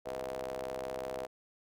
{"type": "ring-modulated tone", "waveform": "sawtooth", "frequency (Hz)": 65.41, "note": "C2", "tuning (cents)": 0, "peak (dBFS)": -30, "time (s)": [0.05, 1.27], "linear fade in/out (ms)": 20, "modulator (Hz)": 566, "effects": []}